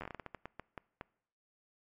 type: slowing click train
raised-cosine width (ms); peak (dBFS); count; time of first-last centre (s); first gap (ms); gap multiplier
0.5; -27; 14; 0.01-1.011; 11; 1.29
effects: noise-tail reverb RT60 0.7 s tail -23 dB re dry + MP3 48 kbps